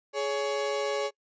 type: tone pair together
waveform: 35% pulse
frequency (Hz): 419.1 / 560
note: G#4 / C#5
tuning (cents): +16 / +18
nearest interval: perfect fourth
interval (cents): 502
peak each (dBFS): -29 / -28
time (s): 0.13-1.11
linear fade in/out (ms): 50
effects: noise-tail reverb RT60 0.1 s tail -23 dB re dry + resampled to 16000 Hz